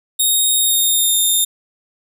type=tone with pitch glide; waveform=5% pulse; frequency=3729 to 3646 Hz; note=A#7 to A#7; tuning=0 to -39 cents; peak=-6 dBFS; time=0.19-1.45 s; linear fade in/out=10 ms; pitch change=-39 cents; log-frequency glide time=0.56-1.19 s; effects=none